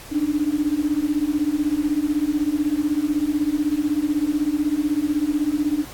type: beating tone pair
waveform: sine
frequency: 288.4 / 304.4 Hz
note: D4 / D#4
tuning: -31 / -38 cents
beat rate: 16 Hz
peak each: -22 / -21 dBFS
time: 0.11-5.85 s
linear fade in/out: 20 ms
effects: pink hiss -40 dBFS RMS until 5.93 s + AAC 64 kbps